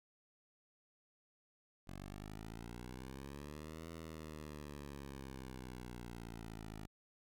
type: exponential two-way sweep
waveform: 10% pulse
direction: up then down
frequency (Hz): 46.25 to 82.41 to 52.4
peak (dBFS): -39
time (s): 1.87-6.87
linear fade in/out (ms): 10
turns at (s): 3.88
effects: none